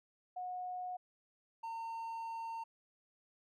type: tone pair in turn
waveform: sine / triangle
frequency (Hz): 728 / 910.9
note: F#5 / A#5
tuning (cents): -28 / -40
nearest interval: major third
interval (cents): 388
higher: second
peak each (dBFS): -39 / -38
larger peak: second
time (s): 0.36-0.97 / 1.63-2.64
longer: second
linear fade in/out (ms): 10
effects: none